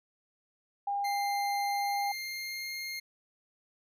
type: tone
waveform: sine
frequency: 805 Hz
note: G5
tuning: 46 cents sharp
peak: -29 dBFS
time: 0.87-2.12 s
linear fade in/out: 5 ms
type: tone with pitch glide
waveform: 25% pulse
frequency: 2093 to 2126 Hz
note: C7 to C7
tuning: 0 to +27 cents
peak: -32 dBFS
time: 1.04-3 s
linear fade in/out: 10 ms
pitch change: +27 cents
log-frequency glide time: 1.67-2.73 s
effects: none